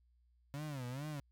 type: tone with vibrato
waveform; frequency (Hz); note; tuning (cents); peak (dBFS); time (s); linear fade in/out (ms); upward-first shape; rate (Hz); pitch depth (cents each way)
35% pulse; 137.1; C#3; -19; -39; 0.54-1.2; 0; sine; 2.3; 200
effects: added 60 Hz sine -68 dBFS peak until 1.31 s